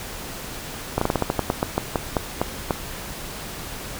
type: slowing click train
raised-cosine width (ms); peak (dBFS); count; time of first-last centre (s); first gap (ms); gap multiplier
1; -5; 15; 0.98-2.708; 34; 1.18
effects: pink hiss -34 dBFS RMS until 3.99 s